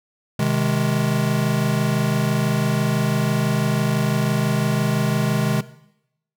square chord, Ab major, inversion first, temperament just, 129.78 / 155.74 / 207.7 Hz, C3 / Eb3 / Ab3, -14 / +2 / 0 cents, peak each -23 dBFS, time 0.39-5.61 s, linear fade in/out 5 ms, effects noise-tail reverb RT60 0.8 s tail -17 dB re dry

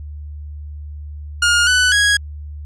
sawtooth tone with pitch steps, 1422 / 1494 / 1655 Hz, F6 / F#6 / G#6, +31 / +16 / -6 cents, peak -8 dBFS, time 1.42-2.17 s, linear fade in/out 5 ms, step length 250 ms, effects added 74 Hz sine -28 dBFS peak until 2.65 s + resampled to 22050 Hz

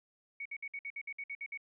sine tone bursts, 2233 Hz, C#7, 12 cents sharp, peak -38 dBFS, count 11, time 0.4-1.575 s, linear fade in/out 5 ms, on 55 ms, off 57 ms, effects none

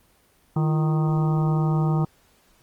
harmonic tone with a mistuned harmonic, 155.1 Hz, D#3, 5 cents flat, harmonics 1 / 2 / 3 / 4 / 5 / 6 / 7 / 8, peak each -19 / -30 / -36 / -40 / -34 / -37 / -40 / -37 dBFS, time 0.56-2.05 s, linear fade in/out 5 ms, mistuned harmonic 2, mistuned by +150 cents, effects pink hiss -60 dBFS RMS until 2.62 s + Opus 24 kbps

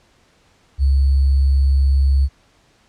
sine tone with sample-and-hold, 68.2 Hz, C#2, 28 cents flat, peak -11 dBFS, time 0.78-2.29 s, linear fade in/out 50 ms, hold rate 4410 Hz, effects pink hiss -56 dBFS RMS until 2.88 s + low-pass 7000 Hz 12 dB/octave

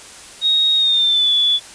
sine tone with pitch glide, 3754 to 3442 Hz, A#7 to A7, +11 to -39 cents, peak -12 dBFS, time 0.41-1.6 s, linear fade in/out 50 ms, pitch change -150 cents, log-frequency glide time 0.75-1.32 s, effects white hiss -38 dBFS RMS until 1.74 s + resampled to 22050 Hz

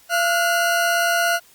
40% pulse tone pair together, 684 / 1445.2 Hz, F5 / F#6, -36 / -41 cents, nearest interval octave + minor second, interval 1295 cents, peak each -19 dBFS, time 0.09-1.4 s, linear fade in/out 50 ms, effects white hiss -52 dBFS RMS until 1.54 s + Opus 48 kbps

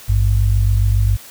sine tone pair together, 53.24 / 100.5 Hz, G#1 / G2, +44 / +44 cents, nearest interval major seventh, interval 1100 cents, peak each -14 dBFS, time 0.08-1.17 s, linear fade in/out 20 ms, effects white hiss -39 dBFS RMS until 1.3 s

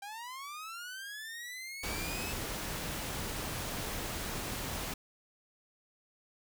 sawtooth linear sweep, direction up, 786 to 2630 Hz, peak -38 dBFS, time 0.02-2.33 s, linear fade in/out 5 ms
pink noise, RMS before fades -38 dBFS, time 1.83-4.94 s, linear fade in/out 5 ms
effects none

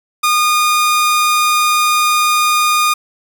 sawtooth tone, 1222 Hz, D#6, 32 cents flat, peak -7 dBFS, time 0.23-2.94 s, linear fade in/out 10 ms, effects none

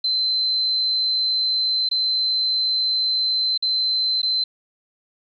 sine tone with dropouts, 4077 Hz, C8, 46 cents flat, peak -18 dBFS, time 0.04-4.44 s, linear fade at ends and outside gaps 5 ms, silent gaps 1.89-1.912 / 3.577-3.624 / 4.218-4.229 s, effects none

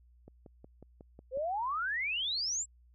click train, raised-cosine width 2 ms, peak -37 dBFS, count 7, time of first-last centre 0.28-1.373 s, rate 5.49 Hz
sine exponential sweep, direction up, 493.9 to 7800 Hz, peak -31 dBFS, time 1.31-2.66 s, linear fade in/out 50 ms
effects added 60 Hz sine -59 dBFS peak until 2.94 s

